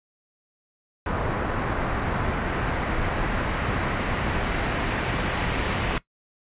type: noise with low-pass filter sweep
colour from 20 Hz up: pink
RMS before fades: -26 dBFS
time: 1.06-5.98 s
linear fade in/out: 2 ms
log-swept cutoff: 1400 to 2600 Hz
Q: 1.1
effects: noise-tail reverb RT60 0.1 s tail -18 dB re dry + resampled to 8000 Hz